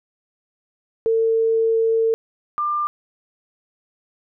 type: tone pair in turn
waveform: sine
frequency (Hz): 450.7 / 1194.2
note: A4 / D6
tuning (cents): +42 / +29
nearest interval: octave + perfect fourth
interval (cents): 1687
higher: second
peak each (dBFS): -15 / -19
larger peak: first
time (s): 1.06-2.14 / 2.58-2.87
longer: first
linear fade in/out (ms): 0
effects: none